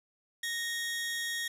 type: tone pair together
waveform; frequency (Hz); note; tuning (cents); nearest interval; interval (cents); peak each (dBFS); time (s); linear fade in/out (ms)
sawtooth; 1864.7 / 3321; A#6 / G#7; 0 / -1; minor seventh; 999; -30 / -36; 0.43-1.48; 5
effects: resampled to 32000 Hz + 9-bit